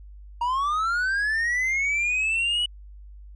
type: linear sweep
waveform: triangle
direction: up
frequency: 932.3 to 2960 Hz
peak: -20 dBFS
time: 0.41-2.66 s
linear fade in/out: 5 ms
effects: added 50 Hz sine -41 dBFS peak until 3.35 s + resampled to 22050 Hz